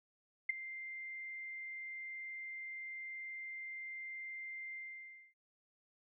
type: tone with ADSR envelope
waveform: sine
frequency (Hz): 2093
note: C7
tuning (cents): 0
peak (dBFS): -27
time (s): 0.49-5.34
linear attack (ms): 7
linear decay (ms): 12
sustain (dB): -16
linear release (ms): 590
effects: none